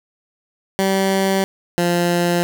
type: tone pair in turn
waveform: 15% pulse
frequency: 193 / 174.02 Hz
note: G3 / F3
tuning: -27 / -6 cents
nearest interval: major second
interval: 179 cents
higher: first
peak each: -9 dBFS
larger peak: neither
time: 0.79-1.44 / 1.78-2.43 s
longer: neither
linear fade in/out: 0 ms
effects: none